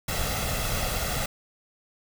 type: noise with comb filter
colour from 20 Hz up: pink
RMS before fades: -28 dBFS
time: 0.08-1.26 s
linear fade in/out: 5 ms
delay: 1.5 ms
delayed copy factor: +0.6
effects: none